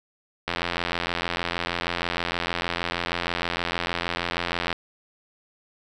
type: click train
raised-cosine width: 0.3 ms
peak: -9 dBFS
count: 368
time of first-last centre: 0.48-4.728 s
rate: 86.4 Hz
effects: none